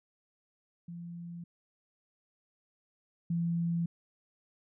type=tone pair in turn; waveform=sine; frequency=171.4 / 169.33 Hz; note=F3 / E3; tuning=-32 / +47 cents; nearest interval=unison; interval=21 cents; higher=first; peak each=-40 / -28 dBFS; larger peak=second; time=0.88-1.44 / 3.3-3.86 s; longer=neither; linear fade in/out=5 ms; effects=none